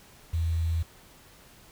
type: tone with quantisation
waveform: sine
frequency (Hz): 82.41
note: E2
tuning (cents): 0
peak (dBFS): -24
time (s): 0.33-0.83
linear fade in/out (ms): 10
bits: 8
effects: pink hiss -54 dBFS RMS until 1.71 s